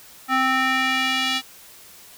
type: tone with band-pass filter sweep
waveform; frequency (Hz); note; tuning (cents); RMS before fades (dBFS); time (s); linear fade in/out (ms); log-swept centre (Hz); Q
square; 261.6; C4; 0; -21; 0.28-1.42; 50; 1400 to 3400; 1.7
effects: white hiss -46 dBFS RMS until 2.17 s